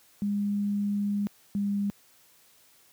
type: tone pair in turn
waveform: sine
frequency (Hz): 203.6 / 201.8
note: G#3 / G#3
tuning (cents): -34 / -49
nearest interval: unison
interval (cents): 15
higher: first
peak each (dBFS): -25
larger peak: neither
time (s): 0.22-1.27 / 1.55-1.9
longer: first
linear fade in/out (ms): 0
effects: white hiss -60 dBFS RMS until 2.92 s + high-pass 60 Hz 12 dB/octave